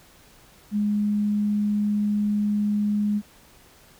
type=tone; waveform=sine; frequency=207.7 Hz; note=G#3; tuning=in tune; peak=-20 dBFS; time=0.71-3.22 s; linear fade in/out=50 ms; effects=pink hiss -53 dBFS RMS until 3.99 s